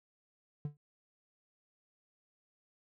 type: tone with exponential decay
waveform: triangle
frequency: 146.83 Hz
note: D3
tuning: in tune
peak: -30 dBFS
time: 0.65-0.77 s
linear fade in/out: 2 ms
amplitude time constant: 25 ms
effects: none